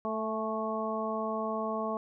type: harmonic tone with a mistuned harmonic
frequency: 220 Hz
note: A3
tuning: in tune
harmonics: 1 / 2 / 3 / 4 / 5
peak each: -36 / -37 / -35 / -40 / -36 dBFS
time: 0.05-1.97 s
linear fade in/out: 0 ms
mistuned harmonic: 4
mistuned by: -34 cents
effects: none